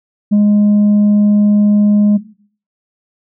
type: tone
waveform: sine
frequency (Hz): 207.2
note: G#3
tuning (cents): -4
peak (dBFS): -4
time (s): 0.31-2.18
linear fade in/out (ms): 20
effects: noise-tail reverb RT60 0.5 s tail -17 dB re dry + tanh soft clip ceiling -6 dBFS